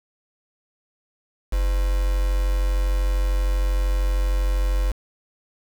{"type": "tone with quantisation", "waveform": "sine", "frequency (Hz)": 46.46, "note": "F#1", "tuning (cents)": 8, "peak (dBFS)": -18, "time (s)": [1.52, 4.92], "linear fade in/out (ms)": 10, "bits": 5, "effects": []}